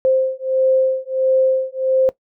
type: beating tone pair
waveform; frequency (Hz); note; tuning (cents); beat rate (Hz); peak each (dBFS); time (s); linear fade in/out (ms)
sine; 523.3 / 524.8; C5 / C5; 0 / +5; 1.5; -17; 0.05-2.09; 0
effects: noise-tail reverb RT60 0.1 s tail -18 dB re dry